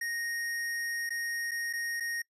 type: tone with dropouts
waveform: square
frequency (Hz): 1864.7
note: A#6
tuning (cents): 0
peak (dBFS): -33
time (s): 0.01-2.22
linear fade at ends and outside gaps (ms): 5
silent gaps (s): 1.093-1.104 / 1.511-1.515 / 1.729-1.734 / 2-2.005
effects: noise-tail reverb RT60 0.1 s tail -23 dB re dry + resampled to 32000 Hz